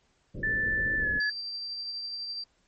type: low-pass noise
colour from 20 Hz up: pink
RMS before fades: -37 dBFS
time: 0.34-1.2 s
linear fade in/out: 20 ms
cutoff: 580 Hz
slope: 96 dB/octave
type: tone with pitch glide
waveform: sine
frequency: 1760 to 1705 Hz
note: A6 to G#6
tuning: 0 to +45 cents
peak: -25 dBFS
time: 0.43-1.3 s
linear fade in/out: 5 ms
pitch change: -55 cents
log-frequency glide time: 0.99-1.07 s
type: tone with tremolo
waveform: sine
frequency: 4699 Hz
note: D8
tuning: in tune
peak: -32 dBFS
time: 1.2-2.44 s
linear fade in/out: 5 ms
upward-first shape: triangle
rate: 12 Hz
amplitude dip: 30%
effects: pink hiss -69 dBFS RMS until 2.67 s + MP3 32 kbps